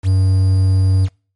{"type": "tone with quantisation", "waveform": "triangle", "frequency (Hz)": 94.7, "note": "F#2", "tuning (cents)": 41, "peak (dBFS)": -8, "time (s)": [0.03, 1.09], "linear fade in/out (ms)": 50, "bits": 6, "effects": ["noise-tail reverb RT60 0.4 s tail -26 dB re dry", "MP3 48 kbps"]}